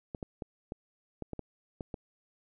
clicks, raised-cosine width 2 ms, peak -24 dBFS, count 9, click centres 0.148 / 0.228 / 0.422 / 0.721 / 1.223 / 1.333 / 1.393 / 1.808 / 1.942 s, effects none

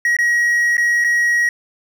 triangle tone with dropouts, 1901 Hz, A#6, 33 cents sharp, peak -11 dBFS, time 0.05-1.49 s, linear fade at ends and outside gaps 2 ms, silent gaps 0.167-0.187 / 0.769-0.779 / 1.041-1.045 s, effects none

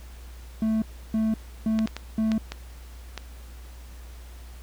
triangle tone bursts, 220 Hz, A3, in tune, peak -19 dBFS, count 4, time 0.62-2.38 s, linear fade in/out 2 ms, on 200 ms, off 320 ms
clicks, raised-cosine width 0.2 ms, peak -15 dBFS, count 6, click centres 1.79 / 1.874 / 1.966 / 2.318 / 2.52 / 3.177 s
effects added 60 Hz sine -40 dBFS peak until 4.62 s + pink hiss -52 dBFS RMS until 4.62 s

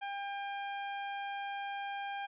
sawtooth tone, 800 Hz, G5, 35 cents sharp, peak -33 dBFS, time 0.01-2.27 s, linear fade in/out 20 ms, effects resampled to 8000 Hz

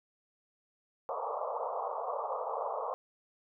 pink band-pass noise, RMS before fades -36 dBFS, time 1.09-2.94 s, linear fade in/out 0 ms, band 460 to 1200 Hz, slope 96 dB/octave, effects none

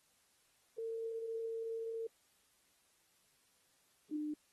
sine tone pair in turn, 453.3 / 301.2 Hz, A#4 / D4, -48 / +44 cents, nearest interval perfect fifth, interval 708 cents, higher first, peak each -38 / -37 dBFS, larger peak second, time 0.78-2.07 / 4.11-4.34 s, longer first, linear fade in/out 5 ms, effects white hiss -73 dBFS RMS until 4.52 s + AAC 32 kbps

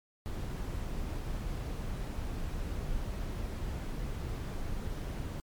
brown noise, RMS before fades -36 dBFS, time 0.26-5.4 s, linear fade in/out 0 ms, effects MP3 96 kbps

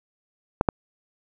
clicks, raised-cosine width 1 ms, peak -4 dBFS, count 2, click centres 0.611 / 0.688 s, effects none

